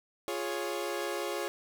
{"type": "chord", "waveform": "sawtooth", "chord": "Db major", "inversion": "first", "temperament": "equal", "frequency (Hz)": [349.2, 415.3, 554.4], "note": ["F4", "Ab4", "Db5"], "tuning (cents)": [0, 0, 0], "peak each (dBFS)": -33, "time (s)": [0.28, 1.48], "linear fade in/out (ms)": 0, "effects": []}